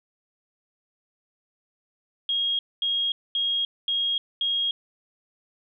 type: tone bursts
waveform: sine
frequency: 3268 Hz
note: G#7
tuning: 29 cents flat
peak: -22 dBFS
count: 5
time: 2.29-4.71 s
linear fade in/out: 2 ms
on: 300 ms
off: 230 ms
effects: none